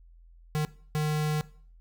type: tone bursts at uneven times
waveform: square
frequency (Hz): 152.3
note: D#3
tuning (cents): -37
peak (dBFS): -26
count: 2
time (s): 0.55-0.65 / 0.95-1.41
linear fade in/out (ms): 0
effects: noise-tail reverb RT60 0.5 s tail -19 dB re dry + added 42 Hz sine -51 dBFS peak until 1.8 s